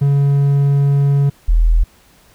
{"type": "tone pair in turn", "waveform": ["triangle", "sine"], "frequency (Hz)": [140.8, 41.02], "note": ["C#3", "E1"], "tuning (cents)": [27, -8], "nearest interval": "octave + major sixth", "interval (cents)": 2135, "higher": "first", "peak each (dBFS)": -8, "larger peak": "neither", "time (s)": [[0.01, 1.3], [1.48, 1.84]], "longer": "first", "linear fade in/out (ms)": 10, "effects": ["pink hiss -50 dBFS RMS until 2.34 s"]}